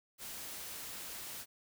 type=noise; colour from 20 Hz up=white; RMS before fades=-45 dBFS; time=0.18-1.46 s; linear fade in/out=50 ms; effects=none